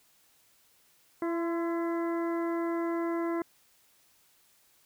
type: harmonic tone with a mistuned harmonic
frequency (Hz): 336.1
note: E4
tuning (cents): +34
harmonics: 1 / 2 / 3 / 4 / 5 / 6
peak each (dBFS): -29 / -38 / -39 / -44 / -48 / -47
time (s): 1.22-3.42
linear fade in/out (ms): 2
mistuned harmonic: 3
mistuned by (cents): +33
effects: white hiss -65 dBFS RMS until 4.85 s